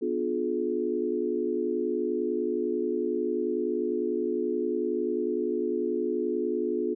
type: chord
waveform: sine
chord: B diminished seventh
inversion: none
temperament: just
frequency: 246.9 / 296.3 / 355.6 / 426.7 Hz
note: B3 / D4 / F4 / Ab4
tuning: 0 / +15 / +31 / +47 cents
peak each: -33 / -34 / -29 / -30 dBFS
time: 0.01-6.95 s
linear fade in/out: 20 ms
effects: none